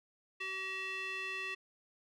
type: tone with band-pass filter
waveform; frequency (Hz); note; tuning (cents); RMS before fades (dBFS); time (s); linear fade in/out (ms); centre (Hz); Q
square; 381.1; G4; -49; -40; 0.4-1.55; 10; 2400; 4.8
effects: none